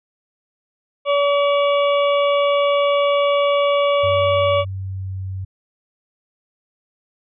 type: harmonic tone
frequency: 570 Hz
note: C#5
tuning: 48 cents sharp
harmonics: 1 / 2 / 4 / 5 / 6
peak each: -15 / -21 / -27 / -29 / -31 dBFS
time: 1.05-4.65 s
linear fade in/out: 50 ms
type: tone with pitch glide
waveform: sine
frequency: 96 to 94.79 Hz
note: G2 to F#2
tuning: -36 to +42 cents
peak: -24 dBFS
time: 4.03-5.45 s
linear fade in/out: 10 ms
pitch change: -22 cents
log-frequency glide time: 4.63-5.14 s
effects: none